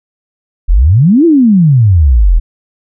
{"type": "exponential two-way sweep", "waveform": "sine", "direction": "up then down", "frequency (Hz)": [37.12, 349.2, 37.12], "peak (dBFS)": -3, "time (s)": [0.68, 2.4], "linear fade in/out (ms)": 20, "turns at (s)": 1.25, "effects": []}